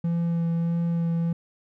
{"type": "tone with vibrato", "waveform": "triangle", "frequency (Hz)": 168.4, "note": "E3", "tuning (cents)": 37, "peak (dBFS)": -20, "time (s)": [0.04, 1.33], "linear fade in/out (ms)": 5, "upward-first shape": "sine", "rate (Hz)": 1.6, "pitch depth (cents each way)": 12, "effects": []}